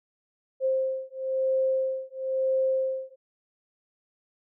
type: beating tone pair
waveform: sine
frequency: 526 / 527 Hz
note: C5 / C5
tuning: +9 / +12 cents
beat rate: 1 Hz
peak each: -27 dBFS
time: 0.6-3.16 s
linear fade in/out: 50 ms
effects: none